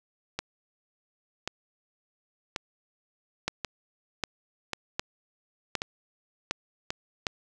two click trains, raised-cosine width 0.2 ms, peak -10 / -13 dBFS, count 6 / 7, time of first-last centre 3.48-7.268 / 0.39-6.905 s, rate 1.32 / 0.921 Hz, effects none

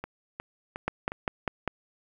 two click trains, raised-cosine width 0.5 ms, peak -20 / -12 dBFS, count 4 / 5, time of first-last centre 0.04-1.119 / 0.88-1.677 s, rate 2.78 / 5.02 Hz, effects 9-bit

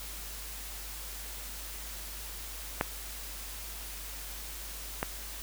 clicks, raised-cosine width 0.5 ms, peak -11 / -14 dBFS, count 2, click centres 2.811 / 5.029 s, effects added 50 Hz sine -44 dBFS peak until 5.42 s + white hiss -43 dBFS RMS until 5.42 s

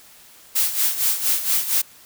blue noise with tremolo, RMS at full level -18 dBFS, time 0.55-1.82 s, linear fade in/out 10 ms, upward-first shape sine, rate 4.3 Hz, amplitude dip 70%, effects white hiss -48 dBFS RMS until 2.05 s

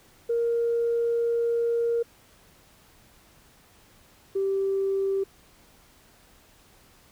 sine tone pair in turn, 467.6 / 389.8 Hz, A#4 / G4, +5 / -10 cents, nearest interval minor third, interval 315 cents, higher first, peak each -21 / -22 dBFS, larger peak first, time 0.29-2.03 / 4.35-5.24 s, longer first, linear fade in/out 10 ms, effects tanh soft clip ceiling -17 dBFS + pink hiss -57 dBFS RMS until 7.11 s

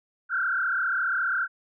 sine tone with frequency modulation, 1469 Hz, F#6, 13 cents flat, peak -23 dBFS, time 0.29-1.48 s, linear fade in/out 50 ms, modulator 34.8 Hz, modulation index 3.1, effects none

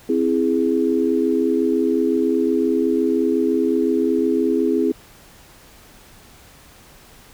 sine chord, C augmented, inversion none, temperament equal, 261.6 / 329.6 / 415.3 Hz, C4 / E4 / G#4, 0 / 0 / 0 cents, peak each -20 dBFS, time 0.09-4.92 s, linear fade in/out 5 ms, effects pink hiss -47 dBFS RMS until 7.33 s

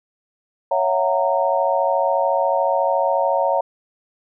sine chord, F# dominant seventh, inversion second, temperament just, 555 / 666 / 740 / 925 Hz, C#5 / E5 / F#5 / A#5, +2 / +18 / 0 / -14 cents, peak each -20 / -22 / -23 / -21 dBFS, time 0.71-3.61 s, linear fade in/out 5 ms, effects none

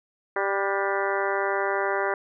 harmonic tone with a mistuned harmonic, 196.9 Hz, G3, 8 cents sharp, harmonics 2 / 3 / 4 / 5 / 6 / 7 / 8 / 9 / 10, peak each -28 / -30 / -31 / -32 / -33 / -33 / -34 / -35 / -35 dBFS, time 0.36-2.14 s, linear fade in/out 2 ms, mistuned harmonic 7, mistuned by +61 cents, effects none

